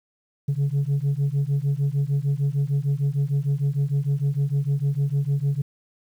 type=beating tone pair; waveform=sine; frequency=137.7 / 144.3 Hz; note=C#3 / D3; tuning=-11 / -30 cents; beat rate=6.6 Hz; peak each=-21 dBFS; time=0.48-5.62 s; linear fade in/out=10 ms; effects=tanh soft clip ceiling -17 dBFS + 9-bit